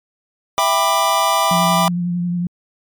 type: chord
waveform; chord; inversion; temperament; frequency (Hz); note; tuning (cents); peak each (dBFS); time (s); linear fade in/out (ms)
square; E minor seventh; none; just; 659.3 / 791.1 / 988.9 / 1186.7; E5 / G5 / B5 / D6; 0 / +16 / +2 / +18; -21 / -21 / -19 / -19; 0.58-1.88; 0
type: tone with vibrato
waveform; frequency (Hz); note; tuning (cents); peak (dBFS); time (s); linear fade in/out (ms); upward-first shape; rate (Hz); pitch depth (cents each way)
sine; 175.3; F3; +7; -17; 1.51-2.47; 2; triangle; 11; 29
effects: MP3 96 kbps